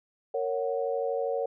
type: chord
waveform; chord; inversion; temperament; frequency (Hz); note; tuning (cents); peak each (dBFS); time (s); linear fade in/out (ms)
sine; F# major; first; just; 462.5 / 555 / 740; A#4 / C#5 / F#5; -14 / +2 / 0; -30 / -30 / -35; 0.34-1.46; 5
effects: none